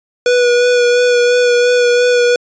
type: tone with vibrato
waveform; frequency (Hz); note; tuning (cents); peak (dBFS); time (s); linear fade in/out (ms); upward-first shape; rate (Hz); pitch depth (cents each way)
square; 487.9; B4; -21; -9; 0.26-2.36; 2; sine; 2.9; 18
effects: resampled to 16000 Hz